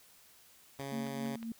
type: tone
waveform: 10% pulse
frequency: 138 Hz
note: C#3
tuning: 7 cents flat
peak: -31 dBFS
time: 0.79-1.36 s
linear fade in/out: 2 ms
type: clicks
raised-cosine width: 0.3 ms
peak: -33 dBFS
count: 4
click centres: 0.814 / 1.068 / 1.261 / 1.429 s
type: tone with tremolo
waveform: sine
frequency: 228.1 Hz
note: A#3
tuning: 37 cents flat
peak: -34 dBFS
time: 0.92-1.52 s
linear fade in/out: 2 ms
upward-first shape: triangle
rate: 3.7 Hz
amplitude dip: 70%
effects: white hiss -61 dBFS RMS until 1.59 s